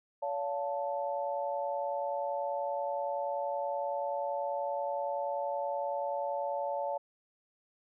sine chord, Db augmented, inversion none, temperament equal with one note detuned, 568 / 698.5 / 880 Hz, Db5 / F5 / A5, +42 / 0 / 0 cents, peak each -34 / -38 / -36 dBFS, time 0.22-6.98 s, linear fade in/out 10 ms, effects none

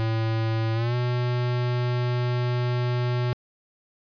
square tone with pitch glide, 112 to 122.84 Hz, A2 to B2, +31 to -9 cents, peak -23 dBFS, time 0-3.33 s, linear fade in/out 0 ms, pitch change +160 cents, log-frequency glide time 0.74-0.95 s, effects resampled to 11025 Hz

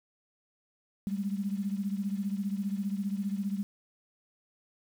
sine beating tone pair, 195.9 / 210.9 Hz, G3 / G#3, -1 / +27 cents, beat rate 15 Hz, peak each -31 / -35 dBFS, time 1.07-3.63 s, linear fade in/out 0 ms, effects 9-bit

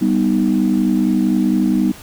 sine chord, G augmented, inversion none, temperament equal, 196 / 246.9 / 311.1 Hz, G3 / B3 / D#4, 0 / 0 / 0 cents, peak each -16 / -16 / -17 dBFS, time 0.01-1.92 s, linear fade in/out 10 ms, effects tanh soft clip ceiling -5 dBFS + pink hiss -38 dBFS RMS until 2.02 s

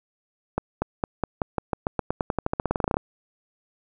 accelerating click train, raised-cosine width 1 ms, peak -9 dBFS, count 25, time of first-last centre 0.58-2.969 s, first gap 240 ms, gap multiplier 0.91, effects none

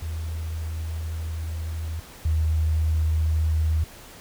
sine tone pair in turn, 80.5 / 78.89 Hz, E2 / D#2, -41 / +24 cents, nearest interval unison, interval 35 cents, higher first, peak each -27 / -19 dBFS, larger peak second, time 0.02-2 / 2.25-3.84 s, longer first, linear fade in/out 5 ms, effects pink hiss -45 dBFS RMS until 4.2 s

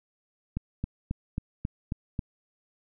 click train, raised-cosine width 5 ms, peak -17 dBFS, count 7, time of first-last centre 0.57-2.192 s, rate 3.7 Hz, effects none

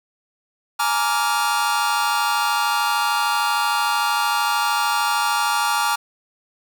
45% pulse chord, Bb dominant seventh, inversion third, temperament just, 839.1 / 932.3 / 1165.4 / 1398.5 Hz, Ab5 / Bb5 / D6 / F6, +18 / 0 / -14 / +2 cents, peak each -24 dBFS, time 0.79-5.96 s, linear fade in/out 10 ms, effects none

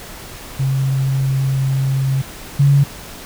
sine tone pair in turn, 134.3 / 140.61 Hz, C3 / C#3, +46 / +25 cents, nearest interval minor second, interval 79 cents, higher second, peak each -14 / -8 dBFS, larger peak second, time 0.59-2.22 / 2.59-2.84 s, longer first, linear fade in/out 10 ms, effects pink hiss -34 dBFS RMS until 3.25 s

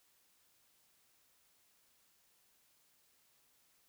silence, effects white hiss -72 dBFS RMS until 3.88 s

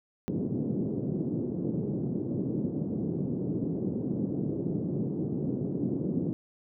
pink band-pass noise, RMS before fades -31 dBFS, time 0.28-6.33 s, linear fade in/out 0 ms, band 140 to 370 Hz, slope 24 dB/octave, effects none

